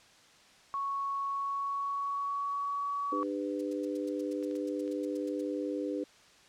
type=tone with pitch glide; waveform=sine; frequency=1108.7 to 1132.7 Hz; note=C#6 to C#6; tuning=0 to +37 cents; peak=-31 dBFS; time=0.74-3.23 s; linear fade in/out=0 ms; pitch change=+37 cents; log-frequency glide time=1.26-2.91 s
type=harmonic tone; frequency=100 Hz; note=G2; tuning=35 cents sharp; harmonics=3 / 4 / 5; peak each=-34 / -38 / -37 dBFS; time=3.12-6.04 s; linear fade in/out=5 ms
type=noise bursts; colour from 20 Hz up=violet; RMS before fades=-41 dBFS; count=16; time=3.59-5.412 s; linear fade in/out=5 ms; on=22 ms; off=98 ms
type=clicks; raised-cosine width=0.2 ms; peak=-37 dBFS; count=4; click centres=4.427 / 4.512 / 4.554 / 4.878 s
effects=white hiss -59 dBFS RMS until 6.48 s + low-pass 6000 Hz 12 dB/octave